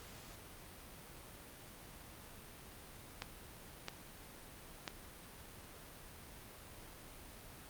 clicks, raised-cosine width 0.2 ms, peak -22 dBFS, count 3, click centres 3.221 / 3.884 / 4.878 s, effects pink hiss -54 dBFS RMS until 7.69 s + Opus 48 kbps

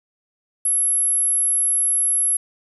sine tone, 11170 Hz, F9, 1 cent flat, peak -16 dBFS, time 0.65-2.37 s, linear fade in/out 5 ms, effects none

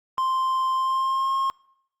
triangle tone with pitch glide, 1046 to 1074.8 Hz, C6 to C6, -1 to +46 cents, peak -19 dBFS, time 0.18-1.5 s, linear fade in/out 0 ms, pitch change +47 cents, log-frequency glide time 0.75-1.35 s, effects noise-tail reverb RT60 0.8 s tail -26 dB re dry + Opus 48 kbps

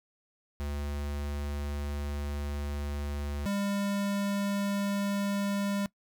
square tone pair in turn, 72.3 / 200.6 Hz, D2 / G3, -27 / +40 cents, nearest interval octave + tritone, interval 1767 cents, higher second, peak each -33 / -29 dBFS, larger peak second, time 0.6-3.46 / 3.46-5.86 s, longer first, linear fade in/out 0 ms, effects noise-tail reverb RT60 0.1 s tail -21 dB re dry

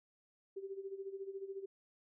sine tone with tremolo, 390 Hz, G4, 9 cents flat, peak -39 dBFS, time 0.56-1.66 s, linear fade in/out 10 ms, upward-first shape sine, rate 14 Hz, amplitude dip 75%, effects none

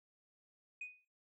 sine tone with exponential decay, 2489 Hz, D#7, in tune, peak -38 dBFS, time 0.81-1.05 s, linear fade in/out 5 ms, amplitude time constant 52 ms, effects noise-tail reverb RT60 0.3 s tail -21 dB re dry + tanh soft clip ceiling -39 dBFS

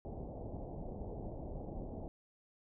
pink low-pass noise, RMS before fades -44 dBFS, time 0.05-2.08 s, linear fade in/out 0 ms, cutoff 780 Hz, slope 48 dB/octave, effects none

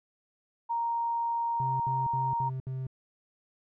sine tone, 932.3 Hz, A#5, in tune, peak -27 dBFS, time 0.69-2.5 s, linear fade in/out 20 ms
triangle tone bursts, 130.81 Hz, C3, in tune, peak -30 dBFS, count 5, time 1.6-2.868 s, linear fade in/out 2 ms, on 200 ms, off 67 ms
effects none

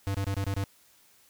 square tone bursts, 98.3 Hz, G2, 5 cents sharp, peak -28 dBFS, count 6, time 0.07-0.639 s, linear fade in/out 0 ms, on 74 ms, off 25 ms, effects white hiss -61 dBFS RMS until 1.29 s

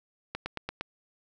slowing click train, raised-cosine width 0.3 ms, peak -17 dBFS, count 5, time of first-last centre 0.35-0.81 s, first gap 110 ms, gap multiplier 1.03, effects none

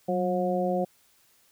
harmonic tone with a mistuned harmonic, 180 Hz, F#3, 47 cents flat, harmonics 1 / 2 / 3 / 4, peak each -29 / -31 / -28 / -30 dBFS, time 0.08-0.85 s, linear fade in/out 10 ms, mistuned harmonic 1, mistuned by +62 cents, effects white hiss -63 dBFS RMS until 1.51 s

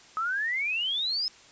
sine exponential sweep, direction up, 1257 to 5220 Hz, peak -26 dBFS, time 0.17-1.28 s, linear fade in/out 0 ms, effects white hiss -53 dBFS RMS until 1.51 s + resampled to 16000 Hz

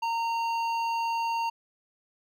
sine tone with hard clipping, 921 Hz, A#5, 21 cents flat, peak -28 dBFS, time 0.02-1.5 s, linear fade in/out 10 ms, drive 10 dB, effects none

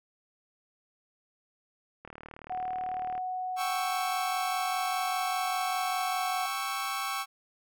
click train, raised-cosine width 0.5 ms, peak -29 dBFS, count 44, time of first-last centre 2.05-3.179 s, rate 38.1 Hz
sine tone, 739 Hz, F#5, 2 cents flat, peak -31 dBFS, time 2.5-6.46 s, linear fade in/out 5 ms
sawtooth chord, C# diminished, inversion second, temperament equal, 784 / 1108.7 / 1318.5 Hz, G5 / C#6 / E6, 0 / 0 / 0 cents, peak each -33 / -30 / -33 dBFS, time 3.56-7.26 s, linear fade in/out 50 ms
effects none

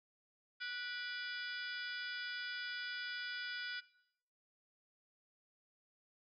harmonic tone with a mistuned harmonic, 490.7 Hz, B4, 11 cents flat, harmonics 3 / 4 / 5 / 6 / 7 / 8 / 9 / 10, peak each -42 / -52 / -50 / -53 / -50 / -58 / -58 / -50 dBFS, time 0.6-3.81 s, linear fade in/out 20 ms, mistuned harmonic 5, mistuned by -64 cents, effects noise-tail reverb RT60 0.7 s tail -19 dB re dry

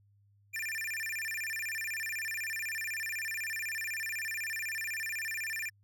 square tone with vibrato, 2065 Hz, C7, 23 cents flat, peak -35 dBFS, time 0.53-5.7 s, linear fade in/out 20 ms, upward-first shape square, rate 16 Hz, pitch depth 250 cents each way, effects added 101 Hz sine -63 dBFS peak until 5.83 s

